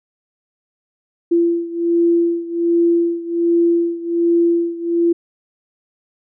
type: beating tone pair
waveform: sine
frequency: 339.7 / 341 Hz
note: F4 / F4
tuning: -48 / -41 cents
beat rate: 1.3 Hz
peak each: -15 / -18 dBFS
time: 1.31-5.13 s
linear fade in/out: 10 ms
effects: none